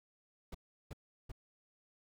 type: noise bursts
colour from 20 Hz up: brown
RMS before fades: -44 dBFS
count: 3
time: 0.52-1.318 s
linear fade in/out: 5 ms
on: 26 ms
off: 360 ms
effects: none